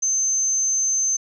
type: tone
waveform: sine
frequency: 6240 Hz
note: G8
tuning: 9 cents flat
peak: -18 dBFS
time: 0.02-1.17 s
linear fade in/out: 10 ms
effects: none